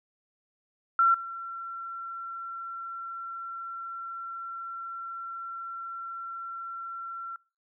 sine tone with level steps, 1358 Hz, F6, 49 cents flat, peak -18 / -35 dBFS, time 0.99-7.36 s, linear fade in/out 2 ms, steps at 1.14 s, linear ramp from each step 5 ms, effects noise-tail reverb RT60 0.4 s tail -26 dB re dry

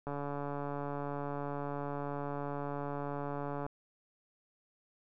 click train, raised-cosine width 1 ms, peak -25 dBFS, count 515, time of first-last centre 0.07-3.664 s, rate 143 Hz, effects none

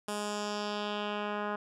10% pulse tone with low-pass filter sweep, 207.7 Hz, G#3, in tune, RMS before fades -35 dBFS, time 0.08-1.56 s, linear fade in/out 5 ms, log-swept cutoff 10000 to 1600 Hz, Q 1.9, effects none

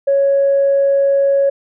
sine tone, 554.4 Hz, C#5, in tune, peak -9 dBFS, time 0.07-1.5 s, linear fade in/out 10 ms, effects tanh soft clip ceiling -6 dBFS

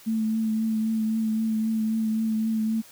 sine tone with vibrato, 220.6 Hz, A3, 5 cents sharp, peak -22 dBFS, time 0.06-2.82 s, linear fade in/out 20 ms, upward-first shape triangle, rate 3.8 Hz, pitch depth 24 cents each way, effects white hiss -50 dBFS RMS until 2.91 s

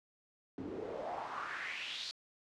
pink noise with band-pass filter sweep, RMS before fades -42 dBFS, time 0.58-2.11 s, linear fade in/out 0 ms, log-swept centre 270 to 4500 Hz, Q 4, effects low-pass 7000 Hz 12 dB/octave

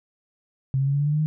sine tone with pitch steps, 133.7 / 136.51 / 139.38 / 142.31 / 145.3 / 148.35 / 151.47 / 154.65 Hz, C3 / C#3 / C#3 / C#3 / D3 / D3 / D#3 / D#3, +38 / -26 / +10 / +46 / -18 / +18 / -46 / -10 cents, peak -19 dBFS, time 0.74-1.26 s, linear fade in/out 0 ms, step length 65 ms, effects none

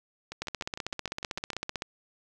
two click trains, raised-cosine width 0.2 ms, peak -15 / -21 dBFS, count 23 / 9, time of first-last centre 0.42-1.821 / 0.32-1.532 s, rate 15.7 / 6.6 Hz, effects none

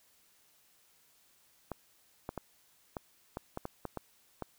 clicks, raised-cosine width 1 ms, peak -23 dBFS, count 10, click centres 1.717 / 2.291 / 2.377 / 2.968 / 3.371 / 3.574 / 3.654 / 3.853 / 3.973 / 4.423 s, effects white hiss -67 dBFS RMS until 4.58 s

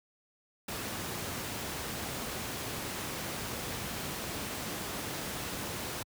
pink noise, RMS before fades -37 dBFS, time 0.68-6.03 s, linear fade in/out 5 ms, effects high-pass 80 Hz 12 dB/octave

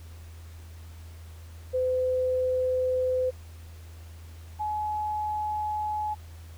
sine tone pair in turn, 510 / 847.9 Hz, C5 / G#5, -44 / +36 cents, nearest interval major sixth, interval 880 cents, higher second, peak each -23 / -27 dBFS, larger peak first, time 1.73-3.31 / 4.59-6.15 s, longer first, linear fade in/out 20 ms, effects added 82 Hz sine -42 dBFS peak until 6.57 s + pink hiss -55 dBFS RMS until 6.57 s

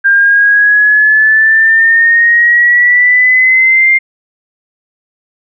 sine exponential sweep, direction up, 1594 to 2113 Hz, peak -4 dBFS, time 0.04-3.99 s, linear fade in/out 20 ms, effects none

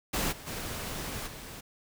pink noise with level steps, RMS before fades -30 / -46 / -37 / -44 dBFS, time 0.13-1.61 s, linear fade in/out 10 ms, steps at 0.31 / 0.46 / 1.26 s, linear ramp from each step 20 ms, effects none

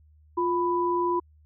sine tone pair together, 350.7 / 992 Hz, F4 / B5, +7 / +7 cents, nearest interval octave + tritone, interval 1800 cents, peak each -25 / -25 dBFS, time 0.37-1.2 s, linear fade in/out 10 ms, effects added 76 Hz sine -54 dBFS peak until 1.45 s

